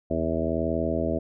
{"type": "harmonic tone with a mistuned harmonic", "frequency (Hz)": 81.1, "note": "E2", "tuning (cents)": -28, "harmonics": [1, 2, 3, 4, 5, 6, 7, 8], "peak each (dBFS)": [-32, -34, -30, -31, -33, -35, -32, -30], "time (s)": [0.1, 1.19], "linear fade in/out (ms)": 10, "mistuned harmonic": 1, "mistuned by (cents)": -99, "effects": []}